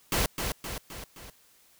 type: noise with echo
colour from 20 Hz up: pink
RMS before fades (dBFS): -26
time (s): 0.12-0.26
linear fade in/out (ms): 2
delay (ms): 260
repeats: 4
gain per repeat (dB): -5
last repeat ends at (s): 1.3
effects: white hiss -61 dBFS RMS until 1.79 s